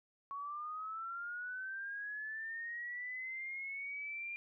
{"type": "linear sweep", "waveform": "sine", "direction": "up", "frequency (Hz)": [1108.7, 2400], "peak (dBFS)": -40, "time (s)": [0.31, 4.36], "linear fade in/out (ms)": 0, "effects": []}